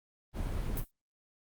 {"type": "noise", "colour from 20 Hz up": "brown", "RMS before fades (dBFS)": -34, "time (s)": [0.33, 0.85], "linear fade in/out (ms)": 50}
{"type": "noise with exponential decay", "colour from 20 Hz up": "violet", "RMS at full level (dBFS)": -36, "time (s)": [0.77, 0.91], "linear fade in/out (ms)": 1, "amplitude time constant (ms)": 29}
{"effects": ["Opus 32 kbps"]}